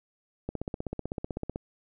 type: click train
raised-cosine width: 2 ms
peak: -19 dBFS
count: 18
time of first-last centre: 0.49-1.559 s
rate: 15.9 Hz
effects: none